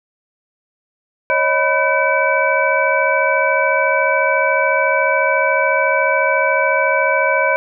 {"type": "tone cluster", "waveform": "sine", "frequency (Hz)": [549, 623, 993, 1526, 2295], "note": ["C#5", "D#5", "B5", "G6", "D7"], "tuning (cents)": [-17, 2, 9, -47, -40], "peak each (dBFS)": -19, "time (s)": [1.3, 7.56], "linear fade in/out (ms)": 0, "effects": []}